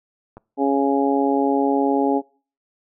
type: clicks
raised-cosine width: 1 ms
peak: -25 / -32 dBFS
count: 2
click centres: 0.37 / 0.379 s
type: harmonic tone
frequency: 138.59 Hz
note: C#3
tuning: in tune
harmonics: 2 / 3 / 4 / 5 / 6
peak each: -19 / -22 / -26 / -27 / -23 dBFS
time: 0.57-2.22 s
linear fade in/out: 50 ms
effects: noise-tail reverb RT60 0.4 s tail -23 dB re dry